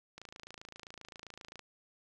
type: click train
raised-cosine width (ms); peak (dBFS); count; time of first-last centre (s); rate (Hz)
0.2; -30; 40; 0.18-1.593; 27.6
effects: none